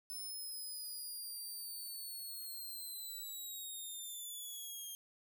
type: linear sweep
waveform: 5% pulse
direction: down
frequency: 5274 to 3200 Hz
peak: -37 dBFS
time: 0.1-4.95 s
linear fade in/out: 0 ms
effects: none